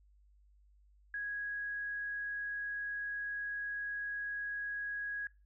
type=tone; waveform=sine; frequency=1658 Hz; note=G#6; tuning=3 cents flat; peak=-36 dBFS; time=1.14-5.27 s; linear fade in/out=2 ms; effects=noise-tail reverb RT60 0.3 s tail -22 dB re dry + added 50 Hz sine -62 dBFS peak until 5.45 s